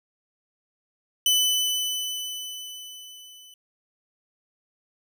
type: tone with level ramp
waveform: sawtooth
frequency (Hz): 3002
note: F#7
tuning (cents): +24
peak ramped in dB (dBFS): -14 to -44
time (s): 1.26-3.54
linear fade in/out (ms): 2
effects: none